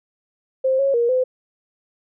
sine tone with pitch steps, 525 / 549 / 472.2 / 511 Hz, C5 / C#5 / A#4 / C5, +6 / -17 / +22 / -41 cents, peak -15 dBFS, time 0.64-1.24 s, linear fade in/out 10 ms, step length 150 ms, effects none

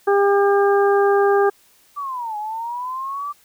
harmonic tone, 400.9 Hz, G4, 39 cents sharp, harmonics 1 / 2 / 3 / 4, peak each -14 / -20 / -24 / -26 dBFS, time 0.07-1.5 s, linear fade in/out 10 ms
sine linear two-way sweep, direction down then up, 1174.7 to 830.6 to 1174.7 Hz, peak -24 dBFS, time 1.96-3.33 s, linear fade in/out 20 ms, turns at 2.37 s
effects white hiss -55 dBFS RMS until 3.44 s

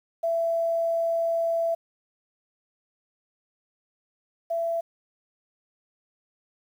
sine tone pair in turn, 667 / 669.5 Hz, E5 / E5, +20 / +27 cents, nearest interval unison, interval 7 cents, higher second, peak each -22 / -24 dBFS, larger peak first, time 0.23-1.75 / 4.5-4.81 s, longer first, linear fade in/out 10 ms, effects 9-bit

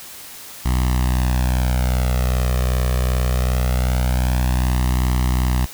sawtooth tone with flanger, 62.6 Hz, B1, 24 cents sharp, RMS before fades -18 dBFS, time 0.65-5.66 s, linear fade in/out 10 ms, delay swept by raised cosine 1 to 1.68 ms, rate 0.22 Hz, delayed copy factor +1, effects white hiss -37 dBFS RMS until 5.73 s

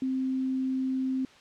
sine tone, 261.7 Hz, C4, in tune, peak -26 dBFS, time 0.02-1.25 s, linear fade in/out 2 ms, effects white hiss -54 dBFS RMS until 1.4 s + low-pass 4000 Hz 12 dB/octave

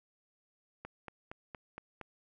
click train, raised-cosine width 0.5 ms, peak -28 dBFS, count 6, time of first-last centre 0.85-2.013 s, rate 4.3 Hz, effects none

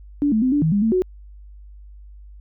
sine tone with pitch steps, 288.8 / 218.4 / 256.8 / 290.9 / 159.2 / 202.9 / 223.6 / 368.5 Hz, D4 / A3 / C4 / D4 / D#3 / G#3 / A3 / F#4, -29 / -13 / -32 / -16 / +40 / -40 / +28 / -7 cents, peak -15 dBFS, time 0.22-1.02 s, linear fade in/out 0 ms, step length 100 ms, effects added 50 Hz sine -39 dBFS peak until 2.4 s

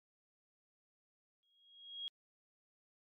sine tone with exponential growth, 3284 Hz, G#7, 20 cents flat, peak -38 dBFS, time 1.43-2.08 s, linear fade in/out 0 ms, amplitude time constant 140 ms, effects MP3 96 kbps

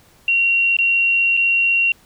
sine tone with dropouts, 2748 Hz, F7, 29 cents flat, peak -13 dBFS, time 0.28-1.92 s, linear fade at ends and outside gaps 2 ms, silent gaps 0.768-0.787 / 1.369-1.373 s, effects pink hiss -52 dBFS RMS until 2.05 s

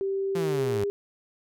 sine tone with pitch glide, 390 to 403.1 Hz, G4 to G4, -9 to +48 cents, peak -25 dBFS, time 0.01-0.9 s, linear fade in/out 0 ms, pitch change +57 cents, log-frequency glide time 0.5-0.6 s
sawtooth linear sweep, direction down, 175.4 to 98 Hz, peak -25 dBFS, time 0.35-0.84 s, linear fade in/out 5 ms
effects none

